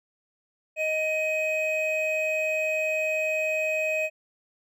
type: tone pair together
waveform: triangle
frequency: 625 / 2521 Hz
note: D#5 / D#7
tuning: +8 / +22 cents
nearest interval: 2 octaves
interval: 2414 cents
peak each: -25 dBFS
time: 0.76-4.1 s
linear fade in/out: 50 ms
effects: none